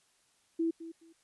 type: tone with echo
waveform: sine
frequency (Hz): 329.6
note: E4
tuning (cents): 0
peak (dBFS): -27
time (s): 0.59-0.71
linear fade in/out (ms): 10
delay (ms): 210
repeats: 2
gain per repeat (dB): -14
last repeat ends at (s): 1.13
effects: white hiss -70 dBFS RMS until 1.23 s + resampled to 24000 Hz